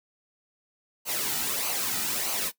white noise with flanger, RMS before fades -29 dBFS, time 1.05-2.52 s, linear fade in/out 50 ms, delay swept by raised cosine 0.56 to 1.86 ms, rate 1.6 Hz, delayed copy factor -0.6, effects noise-tail reverb RT60 0.1 s tail -18 dB re dry

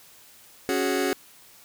sawtooth chord, C# suspended fourth, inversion none, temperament just, 277.2 / 369.6 / 415.8 Hz, C#4 / F#4 / G#4, 0 / -2 / +2 cents, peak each -23 / -22 / -24 dBFS, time 0.69-1.13 s, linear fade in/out 0 ms, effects white hiss -52 dBFS RMS until 1.64 s

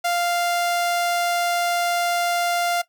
sawtooth tone, 697 Hz, F5, 4 cents flat, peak -16 dBFS, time 0.04-2.82 s, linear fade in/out 10 ms, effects noise-tail reverb RT60 0.1 s tail -17 dB re dry

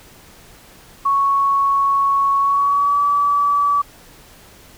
sine tone with pitch glide, 1108.7 to 1149.1 Hz, C#6 to D6, 0 to -38 cents, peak -13 dBFS, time 1.05-3.82 s, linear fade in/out 10 ms, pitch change +62 cents, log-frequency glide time 2.38-3.01 s, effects pink hiss -45 dBFS RMS until 4.77 s

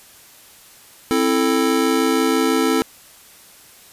square chord, A minor, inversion first, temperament just, 264 / 330 / 440 Hz, C4 / E4 / A4, +16 / +2 / 0 cents, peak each -20 / -21 / -21 dBFS, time 1.11-2.82 s, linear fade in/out 0 ms, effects white hiss -46 dBFS RMS until 3.92 s + resampled to 32000 Hz

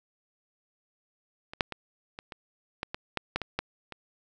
clicks, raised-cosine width 0.3 ms, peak -24 / -7 / -19 / -23 / -24 / -15 / -17 / -12 / -11 / -17 / -12 / -24 dBFS, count 12, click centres 1.535 / 1.608 / 1.723 / 2.189 / 2.322 / 2.831 / 2.945 / 3.173 / 3.36 / 3.417 / 3.59 / 3.923 s, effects none

